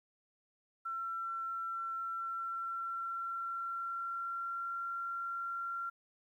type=tone with pitch glide; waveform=sine; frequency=1351 to 1373 Hz; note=E6 to F6; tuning=+42 to -30 cents; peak=-36 dBFS; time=0.85-5.9 s; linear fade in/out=10 ms; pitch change=+28 cents; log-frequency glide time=2.09-4.81 s; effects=12-bit